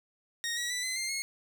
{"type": "tone with pitch steps", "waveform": "15% pulse", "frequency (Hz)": [1864.7, 1921.6, 1980.2, 2041, 2103, 2167], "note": ["A#6", "B6", "B6", "C7", "C7", "C#7"], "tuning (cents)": [0, -48, 4, -44, 8, -40], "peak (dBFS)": -25, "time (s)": [0.44, 1.22], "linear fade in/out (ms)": 0, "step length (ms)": 130, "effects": []}